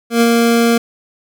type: tone with ADSR envelope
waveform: 25% pulse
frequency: 233.1 Hz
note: A#3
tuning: in tune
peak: -4 dBFS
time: 0.1-0.78 s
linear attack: 110 ms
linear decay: 48 ms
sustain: -2 dB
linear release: 6 ms
effects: none